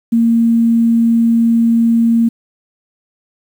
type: tone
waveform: sine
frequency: 230.7 Hz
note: A#3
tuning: 18 cents flat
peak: -8 dBFS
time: 0.12-2.29 s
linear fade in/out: 10 ms
effects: 7-bit